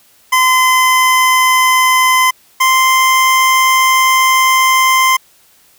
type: tone pair in turn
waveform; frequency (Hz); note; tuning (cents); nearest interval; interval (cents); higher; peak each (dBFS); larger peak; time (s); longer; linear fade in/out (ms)
25% pulse; 1027 / 1042.5; C6 / C6; -33 / -7; unison; 26; second; -4; neither; 0.32-2.31 / 2.6-5.17; second; 10
effects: white hiss -49 dBFS RMS until 5.78 s

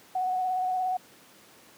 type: tone with vibrato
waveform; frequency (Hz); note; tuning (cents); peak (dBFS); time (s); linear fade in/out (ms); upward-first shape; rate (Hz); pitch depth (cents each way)
sine; 740; F#5; 0; -25; 0.15-0.97; 5; square; 17; 18
effects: pink hiss -54 dBFS RMS until 1.77 s + high-pass 200 Hz 12 dB/octave

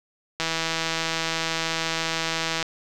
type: click train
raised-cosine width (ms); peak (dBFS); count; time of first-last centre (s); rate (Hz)
0.2; -8; 364; 0.4-2.627; 163
effects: none

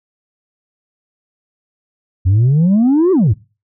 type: exponential two-way sweep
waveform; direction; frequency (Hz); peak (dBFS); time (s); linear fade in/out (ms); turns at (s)
sine; up then down; 88.1 to 390 to 88.1; -6; 2.25-3.34; 20; 3.12
effects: noise-tail reverb RT60 0.3 s tail -21 dB re dry + tanh soft clip ceiling -7 dBFS

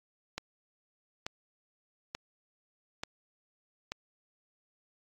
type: click train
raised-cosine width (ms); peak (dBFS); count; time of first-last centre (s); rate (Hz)
0.2; -18; 5; 0.38-3.92; 1.13
effects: AAC 64 kbps

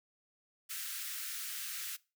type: high-pass noise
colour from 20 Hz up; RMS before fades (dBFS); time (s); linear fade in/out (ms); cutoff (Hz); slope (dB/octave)
white; -41; 0.69-1.97; 20; 1300; 48
effects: noise-tail reverb RT60 0.3 s tail -22 dB re dry

